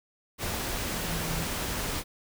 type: tone in noise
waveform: sine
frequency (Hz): 164.81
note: E3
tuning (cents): 0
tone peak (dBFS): -34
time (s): 1.04-1.47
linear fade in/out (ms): 50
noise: pink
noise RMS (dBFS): -32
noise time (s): 0.38-2.04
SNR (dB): -5
effects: none